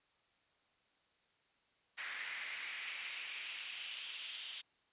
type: noise with high-pass filter sweep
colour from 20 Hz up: brown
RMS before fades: -45 dBFS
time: 1.97-4.62 s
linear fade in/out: 20 ms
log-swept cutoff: 1900 to 3300 Hz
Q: 3.4
effects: white hiss -75 dBFS RMS until 4.92 s + resampled to 8000 Hz